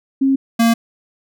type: tone pair in turn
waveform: sine / square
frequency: 270 / 230.4 Hz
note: C#4 / A#3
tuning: -45 / -20 cents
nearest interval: minor third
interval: 275 cents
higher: first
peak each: -11 dBFS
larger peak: neither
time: 0.21-0.36 / 0.59-0.74 s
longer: neither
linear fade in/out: 10 ms
effects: none